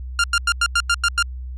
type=tone bursts; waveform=sawtooth; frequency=1396.9 Hz; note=F6; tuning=in tune; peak=-11 dBFS; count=8; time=0.19-1.226 s; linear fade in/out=2 ms; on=49 ms; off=92 ms; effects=added 63 Hz sine -28 dBFS peak until 1.57 s + resampled to 22050 Hz